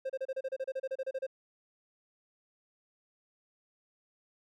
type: tone bursts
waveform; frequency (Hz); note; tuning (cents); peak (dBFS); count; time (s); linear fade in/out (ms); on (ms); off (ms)
triangle; 529; C5; +19; -30; 16; 0.05-1.267; 10; 47; 31
effects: none